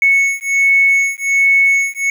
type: beating tone pair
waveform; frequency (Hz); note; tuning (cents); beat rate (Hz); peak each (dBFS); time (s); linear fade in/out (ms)
triangle; 2207 / 2208.3; C#7 / C#7; -8 / -7; 1.3; -10; 0.02-2.1; 2
effects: tanh soft clip ceiling -5 dBFS + 7-bit